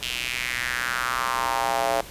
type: tone with high-pass filter sweep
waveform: square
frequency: 61.74 Hz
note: B1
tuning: in tune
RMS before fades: -26 dBFS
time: 0.02-2.01 s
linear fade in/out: 5 ms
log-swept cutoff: 3000 to 620 Hz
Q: 3.4
effects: pink hiss -41 dBFS RMS until 2.1 s + resampled to 32000 Hz